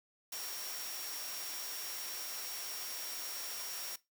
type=tone in noise; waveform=sine; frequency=5588 Hz; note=F8; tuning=in tune; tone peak=-45 dBFS; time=0.32-3.96 s; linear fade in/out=5 ms; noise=white; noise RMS=-43 dBFS; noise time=0.32-3.96 s; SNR=-5 dB; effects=noise-tail reverb RT60 0.2 s tail -19 dB re dry + high-pass 400 Hz 12 dB/octave